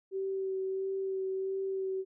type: tone with vibrato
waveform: sine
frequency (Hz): 383.4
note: G4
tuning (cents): -38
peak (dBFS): -31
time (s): 0.11-2.05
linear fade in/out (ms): 50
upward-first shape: sine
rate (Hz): 1.5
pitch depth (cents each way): 14
effects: none